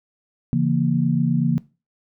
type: chord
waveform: sine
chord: A# diminished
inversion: first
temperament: just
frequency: 139.85 / 167.82 / 233.1 Hz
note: C#3 / E3 / A#3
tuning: +16 / +31 / 0 cents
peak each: -21 dBFS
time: 0.53-1.58 s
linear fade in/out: 0 ms
effects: noise-tail reverb RT60 0.3 s tail -20 dB re dry